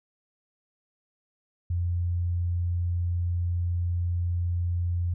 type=tone; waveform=sine; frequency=87.31 Hz; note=F2; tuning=in tune; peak=-24 dBFS; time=1.7-5.14 s; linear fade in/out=5 ms; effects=none